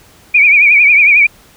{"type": "tone with vibrato", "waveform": "sine", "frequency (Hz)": 2349, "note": "D7", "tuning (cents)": 0, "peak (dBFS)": -4, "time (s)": [0.34, 1.27], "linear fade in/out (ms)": 10, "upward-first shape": "triangle", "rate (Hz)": 11, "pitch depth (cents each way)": 110, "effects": ["pink hiss -44 dBFS RMS until 1.56 s"]}